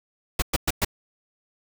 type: noise bursts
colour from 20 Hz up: pink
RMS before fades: -22 dBFS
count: 4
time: 0.39-0.848 s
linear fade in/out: 5 ms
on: 32 ms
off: 110 ms
effects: none